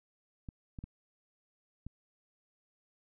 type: clicks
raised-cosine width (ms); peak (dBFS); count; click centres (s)
5; -30; 4; 0.488 / 0.788 / 0.84 / 1.866
effects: none